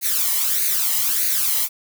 blue noise with flanger, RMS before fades -20 dBFS, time 0.01-1.69 s, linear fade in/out 50 ms, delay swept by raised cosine 0.46 to 1 ms, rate 1.6 Hz, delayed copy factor +0.65, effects none

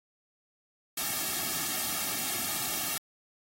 white noise with comb filter, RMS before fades -32 dBFS, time 0.97-2.98 s, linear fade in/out 5 ms, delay 2 ms, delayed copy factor -0.95, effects AAC 48 kbps

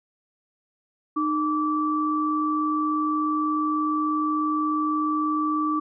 sine tone pair together, 306.1 / 1160 Hz, D#4 / D6, -28 / -22 cents, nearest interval octave + major seventh, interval 2306 cents, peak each -24 dBFS, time 1.16-5.8 s, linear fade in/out 10 ms, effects none

